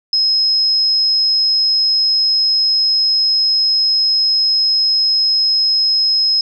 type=tone; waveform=sine; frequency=5130 Hz; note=E8; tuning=48 cents flat; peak=-11 dBFS; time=0.13-6.41 s; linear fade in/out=2 ms; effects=none